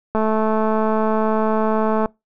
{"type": "click train", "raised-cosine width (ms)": 1, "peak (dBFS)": -7, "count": 417, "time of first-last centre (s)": [0.15, 2.058], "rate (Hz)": 218, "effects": ["noise-tail reverb RT60 0.2 s tail -24 dB re dry"]}